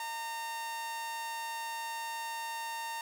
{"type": "tone with amplitude modulation", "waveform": "sawtooth", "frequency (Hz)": 917, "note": "A#5", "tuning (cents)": -29, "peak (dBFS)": -31, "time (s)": [0, 3.01], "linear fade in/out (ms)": 2, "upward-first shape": "sine", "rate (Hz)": 271, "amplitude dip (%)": 35, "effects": []}